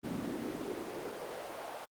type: noise with high-pass filter sweep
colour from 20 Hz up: brown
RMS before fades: -40 dBFS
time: 0.03-1.86 s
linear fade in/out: 20 ms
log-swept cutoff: 220 to 730 Hz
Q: 2.2
effects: Opus 24 kbps